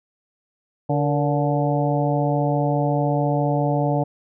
harmonic tone with a mistuned harmonic, 144.7 Hz, D3, 25 cents flat, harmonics 1 / 2 / 3 / 4 / 5 / 6, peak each -21 / -25 / -28 / -25 / -26 / -30 dBFS, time 0.89-4.04 s, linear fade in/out 10 ms, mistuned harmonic 3, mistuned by +100 cents, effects none

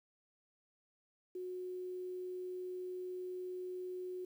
sine tone with quantisation, 365.2 Hz, F#4, 23 cents flat, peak -40 dBFS, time 1.35-4.25 s, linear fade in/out 5 ms, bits 11, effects none

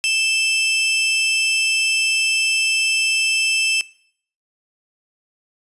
sawtooth tone pair together, 2637 / 3139 Hz, E7 / G7, 0 / +2 cents, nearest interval minor third, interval 302 cents, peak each -14 / -22 dBFS, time 0.04-3.81 s, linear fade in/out 0 ms, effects noise-tail reverb RT60 0.6 s tail -20 dB re dry + resampled to 24000 Hz

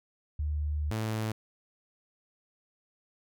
sine / sawtooth tone pair in turn, 74.7 / 109.71 Hz, D2 / A2, +30 / -5 cents, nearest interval perfect fifth, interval 665 cents, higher second, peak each -28 / -26 dBFS, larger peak second, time 0.39-0.91 / 0.91-1.32 s, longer first, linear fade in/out 5 ms, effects none

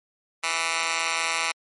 10% pulse tone with high-pass filter, 164.81 Hz, E3, in tune, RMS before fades -26 dBFS, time 0.43-1.52 s, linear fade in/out 10 ms, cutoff 1600 Hz, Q 1.5, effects MP3 48 kbps

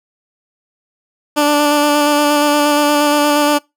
15% pulse tone with vibrato, 293.7 Hz, D4, in tune, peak -4 dBFS, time 1.36-3.59 s, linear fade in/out 20 ms, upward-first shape square, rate 8.5 Hz, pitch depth 14 cents each way, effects noise-tail reverb RT60 0.2 s tail -24 dB re dry

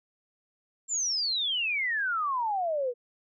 sine exponential sweep, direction down, 7459 to 470 Hz, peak -26 dBFS, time 0.88-2.94 s, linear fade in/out 50 ms, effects none

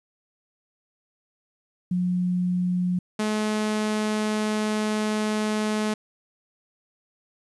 sine / sawtooth tone pair in turn, 179.8 / 213.8 Hz, F#3 / A3, -49 / -49 cents, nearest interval minor third, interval 300 cents, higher second, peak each -21 / -19 dBFS, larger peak second, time 1.91-2.99 / 3.19-5.94 s, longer second, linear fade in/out 5 ms, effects resampled to 24000 Hz + 10-bit

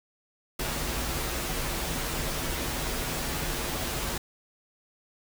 pink noise with comb filter, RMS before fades -31 dBFS, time 0.59-4.18 s, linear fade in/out 5 ms, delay 10 ms, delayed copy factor -0.55, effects none

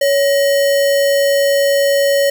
sine tone with sample-and-hold, 560 Hz, C#5, 18 cents sharp, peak -10 dBFS, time 0.01-2.3 s, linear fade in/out 5 ms, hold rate 2450 Hz, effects none

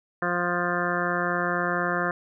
harmonic tone, 175.8 Hz, F3, 12 cents sharp, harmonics 1 / 2 / 3 / 4 / 6 / 7 / 8 / 9 / 10, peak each -32 / -32 / -32 / -32 / -32 / -32 / -32 / -32 / -32 dBFS, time 0.22-2.11 s, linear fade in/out 2 ms, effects none

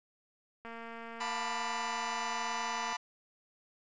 click train, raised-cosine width 0.5 ms, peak -31 dBFS, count 525, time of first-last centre 0.65-2.928 s, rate 230 Hz
sawtooth chord, B half-diminished seventh, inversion second, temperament just, 711.2 / 889 / 987.8 / 1185.3 Hz, F5 / A5 / B5 / D6, +31 / +18 / 0 / +16 cents, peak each -39 / -36 / -33 / -38 dBFS, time 1.2-2.97 s, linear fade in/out 10 ms
effects resampled to 16000 Hz + 10-bit

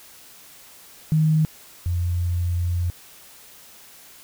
sine tone pair in turn, 156.3 / 87.44 Hz, D#3 / F2, +8 / +3 cents, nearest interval minor seventh, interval 1005 cents, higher first, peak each -15 / -20 dBFS, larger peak first, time 1.12-1.45 / 1.86-2.9 s, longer second, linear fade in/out 0 ms, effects white hiss -47 dBFS RMS until 4.23 s

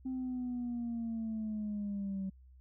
sine linear sweep, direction down, 261.2 to 190 Hz, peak -33 dBFS, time 0.05-2.3 s, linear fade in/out 10 ms, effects tanh soft clip ceiling -32 dBFS + added 64 Hz sine -55 dBFS peak until 2.6 s

